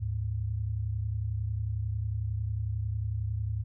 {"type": "tone pair together", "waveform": "sine", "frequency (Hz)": [75, 106.07], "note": ["D2", "G#2"], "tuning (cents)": [37, 37], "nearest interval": "tritone", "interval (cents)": 600, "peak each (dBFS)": [-34, -30], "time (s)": [0, 3.64], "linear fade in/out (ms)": 20, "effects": []}